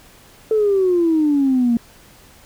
sine exponential sweep, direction down, 444.2 to 230 Hz, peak -12 dBFS, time 0.51-1.77 s, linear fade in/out 2 ms, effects tanh soft clip ceiling -8 dBFS + pink hiss -47 dBFS RMS until 2.45 s

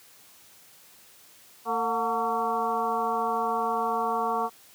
harmonic tone with a mistuned harmonic, 226.7 Hz, A#3, 48 cents flat, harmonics 1 / 2 / 3 / 4 / 5 / 6, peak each -37 / -32 / -30 / -30 / -29 / -39 dBFS, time 1.65-4.5 s, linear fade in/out 50 ms, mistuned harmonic 3, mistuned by +100 cents, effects white hiss -54 dBFS RMS until 4.74 s + high-pass 80 Hz 12 dB/octave

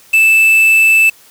triangle tone with quantisation, 2637 Hz, E7, in tune, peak -4 dBFS, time 0.13-1.1 s, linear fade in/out 10 ms, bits 4, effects white hiss -44 dBFS RMS until 1.3 s

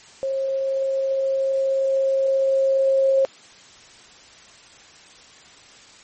sine tone with level ramp, 538 Hz, C5, 48 cents sharp, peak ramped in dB -21 to -14 dBFS, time 0.23-3.25 s, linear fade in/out 0 ms, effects white hiss -47 dBFS RMS until 6.03 s + MP3 32 kbps

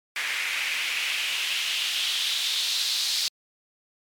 white noise with band-pass filter sweep, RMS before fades -27 dBFS, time 0.16-3.28 s, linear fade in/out 0 ms, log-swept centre 2100 to 4300 Hz, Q 3.1, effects MP3 96 kbps

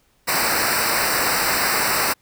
pink noise with comb filter, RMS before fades -20 dBFS, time 0.27-2.14 s, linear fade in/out 20 ms, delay 0.3 ms, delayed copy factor -0.95, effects pink hiss -62 dBFS RMS until 2.21 s

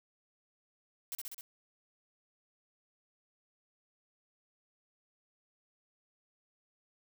blue noise with echo, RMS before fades -39 dBFS, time 1.12-1.15 s, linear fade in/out 0 ms, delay 65 ms, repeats 4, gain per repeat -2 dB, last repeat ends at 1.41 s, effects none

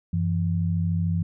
sine tone pair together, 94 / 167.49 Hz, F#2 / E3, +28 / +28 cents, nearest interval minor seventh, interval 1000 cents, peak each -24 dBFS, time 0.13-1.23 s, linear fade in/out 5 ms, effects none

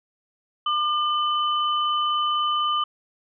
sine tone pair together, 1200 / 3024 Hz, D6 / F#7, +37 / +37 cents, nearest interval octave + major third, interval 1600 cents, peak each -21 / -27 dBFS, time 0.66-2.84 s, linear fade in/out 5 ms, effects none

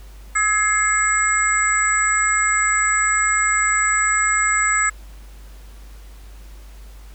sine tone cluster, 1285 / 1681 / 2121 / 7810 Hz, E6 / G#6 / C7 / B8, -45 / +20 / +23 / -20 cents, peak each -21 dBFS, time 0.35-4.9 s, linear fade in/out 10 ms, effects added 50 Hz sine -37 dBFS peak until 7.14 s + pink hiss -50 dBFS RMS until 7.14 s

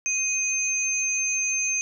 sine tone pair together, 2499 / 6297 Hz, D#7 / G8, +7 / +7 cents, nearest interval octave + major third, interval 1600 cents, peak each -27 / -24 dBFS, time 0.06-1.81 s, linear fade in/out 0 ms, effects none

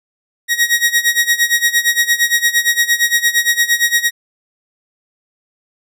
sawtooth tone with tremolo, 1891 Hz, A#6, 24 cents sharp, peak -5 dBFS, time 0.48-4.11 s, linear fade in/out 50 ms, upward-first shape sine, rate 8.7 Hz, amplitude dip 85%, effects none

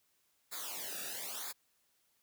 white noise with flanger, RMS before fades -42 dBFS, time 0.51-1.53 s, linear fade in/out 20 ms, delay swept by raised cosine 0.34 to 0.96 ms, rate 1 Hz, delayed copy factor -0.9, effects white hiss -75 dBFS RMS until 2.22 s

